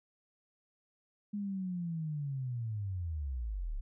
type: linear sweep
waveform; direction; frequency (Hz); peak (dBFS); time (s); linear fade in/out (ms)
sine; down; 208.3 to 31.04; -34; 1.33-3.81; 10
effects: none